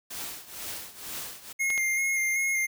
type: noise with tremolo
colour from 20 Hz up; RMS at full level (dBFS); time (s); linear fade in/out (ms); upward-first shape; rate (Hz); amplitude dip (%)
white; -35; 0.1-1.53; 10; triangle; 2.1; 85
type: tone with vibrato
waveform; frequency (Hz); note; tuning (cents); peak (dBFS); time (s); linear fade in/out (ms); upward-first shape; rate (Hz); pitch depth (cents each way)
square; 2134; C7; +34; -25; 1.59-2.67; 20; square; 2.6; 20
type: clicks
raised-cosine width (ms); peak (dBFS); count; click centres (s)
0.2; -19; 2; 1.703 / 1.778
effects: none